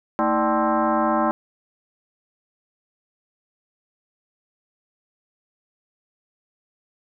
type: tone with frequency modulation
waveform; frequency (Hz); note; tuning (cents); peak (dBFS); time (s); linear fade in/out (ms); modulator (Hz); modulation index
sine; 225.2; A3; +40; -17; 0.19-1.31; 0; 273; 3.9
effects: none

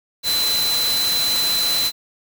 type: tone in noise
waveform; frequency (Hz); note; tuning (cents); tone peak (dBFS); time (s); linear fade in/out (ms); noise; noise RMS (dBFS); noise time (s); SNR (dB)
sine; 4037; B7; +37; -18; 0.23-1.92; 50; white; -24; 0.23-1.92; +3
effects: none

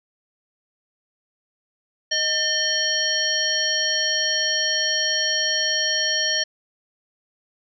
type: harmonic tone with a mistuned harmonic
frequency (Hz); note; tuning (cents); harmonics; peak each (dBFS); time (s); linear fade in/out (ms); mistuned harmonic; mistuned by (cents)
622.3; D#5; 0; 1 / 3 / 5 / 7 / 9; -31 / -25 / -26 / -26 / -24; 2.11-6.44; 10; 3; -62
effects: none

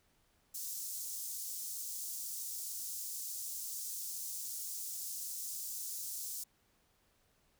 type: high-pass noise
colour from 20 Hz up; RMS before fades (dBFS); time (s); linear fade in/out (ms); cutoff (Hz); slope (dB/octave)
pink; -42; 0.54-6.44; 10; 6000; 24
effects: pink hiss -73 dBFS RMS until 7.59 s

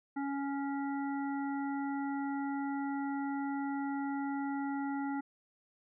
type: harmonic tone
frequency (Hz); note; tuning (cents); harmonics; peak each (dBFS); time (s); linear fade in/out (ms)
278.6; C#4; +9; 1 / 3 / 5 / 7; -34 / -40 / -46 / -50; 0.16-5.21; 10
effects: none

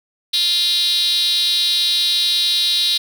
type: tone with high-pass filter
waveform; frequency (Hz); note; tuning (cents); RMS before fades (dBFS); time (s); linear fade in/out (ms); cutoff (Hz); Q
5% pulse; 349.2; F4; 0; -17; 0.33-2.98; 10; 3900; 7.4
effects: none

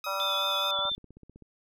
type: tone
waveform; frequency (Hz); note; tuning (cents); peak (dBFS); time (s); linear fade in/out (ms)
15% pulse; 1261; D#6; +23; -29; 0.04-0.71; 2
type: harmonic tone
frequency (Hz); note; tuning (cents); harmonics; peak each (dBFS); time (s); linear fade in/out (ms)
194.5; G3; -13; 3 / 4 / 5 / 6 / 7; -35 / -41 / -37 / -40 / -33; 0.06-0.9; 10
type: tone with vibrato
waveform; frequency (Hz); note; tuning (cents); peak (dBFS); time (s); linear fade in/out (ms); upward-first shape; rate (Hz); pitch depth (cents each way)
sine; 3520; A7; 0; -28; 0.2-0.95; 0; sine; 4.7; 30
type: click train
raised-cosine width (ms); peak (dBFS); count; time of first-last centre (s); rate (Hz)
3; -37; 11; 0.79-1.423; 15.8
effects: none

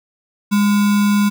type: tone with sample-and-hold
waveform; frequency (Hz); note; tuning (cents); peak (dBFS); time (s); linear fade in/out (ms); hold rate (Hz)
sine; 204.9; G#3; -23; -11; 0.51-1.3; 20; 1225
effects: none

